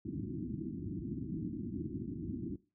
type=low-pass noise; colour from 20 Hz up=white; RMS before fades=-39 dBFS; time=0.05-2.56 s; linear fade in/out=5 ms; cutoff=350 Hz; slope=96 dB/octave; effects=noise-tail reverb RT60 0.3 s tail -18 dB re dry + high-pass 80 Hz 12 dB/octave